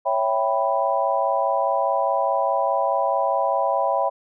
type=chord; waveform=sine; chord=C# half-diminished seventh; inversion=none; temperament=equal; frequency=554.4 / 659.3 / 784 / 987.8 Hz; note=C#5 / E5 / G5 / B5; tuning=0 / 0 / 0 / 0 cents; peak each=-24 dBFS; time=0.05-4.1 s; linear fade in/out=20 ms; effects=none